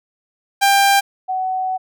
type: tone pair in turn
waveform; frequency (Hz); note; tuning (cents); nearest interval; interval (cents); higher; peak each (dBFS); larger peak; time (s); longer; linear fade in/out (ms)
sawtooth / sine; 794 / 749.4; G5 / F#5; +22 / +22; minor second; 100; first; -7 / -18; first; 0.61-1.01 / 1.28-1.78; second; 20
effects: none